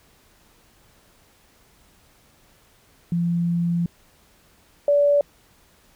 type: tone pair in turn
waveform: sine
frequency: 171.4 / 576.5 Hz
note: F3 / D5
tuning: -32 / -32 cents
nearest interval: octave + major sixth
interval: 2100 cents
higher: second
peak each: -19 / -14 dBFS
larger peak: second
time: 3.12-3.86 / 4.88-5.21 s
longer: first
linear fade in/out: 2 ms
effects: pink hiss -57 dBFS RMS until 5.95 s